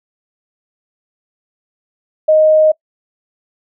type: tone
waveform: sine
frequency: 622.3 Hz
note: D#5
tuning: in tune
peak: -6 dBFS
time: 2.28-2.72 s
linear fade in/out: 10 ms
effects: noise-tail reverb RT60 0.1 s tail -24 dB re dry